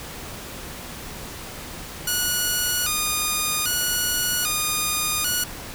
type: tone with vibrato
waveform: 5% pulse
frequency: 1337 Hz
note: E6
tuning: 24 cents sharp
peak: -10 dBFS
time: 2.07-5.44 s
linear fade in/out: 5 ms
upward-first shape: square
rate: 0.63 Hz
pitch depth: 150 cents each way
effects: pink hiss -36 dBFS RMS until 5.74 s